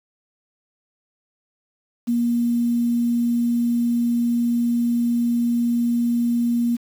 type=tone with quantisation; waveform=sine; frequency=237.2 Hz; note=A#3; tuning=30 cents sharp; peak=-17 dBFS; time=2.07-6.77 s; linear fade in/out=20 ms; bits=7; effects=none